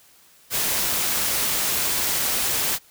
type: noise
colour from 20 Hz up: white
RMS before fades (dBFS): -23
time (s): 0.5-2.79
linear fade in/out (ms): 50
effects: white hiss -54 dBFS RMS until 2.9 s